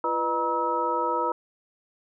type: tone cluster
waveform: sine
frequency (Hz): 339.9 / 492 / 609 / 953 / 1293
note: F4 / B4 / D#5 / A#5 / E6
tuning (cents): -47 / -7 / -37 / +38 / -34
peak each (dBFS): -33 / -30 / -34 / -26 / -29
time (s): 0.04-1.32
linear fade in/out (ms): 2
effects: none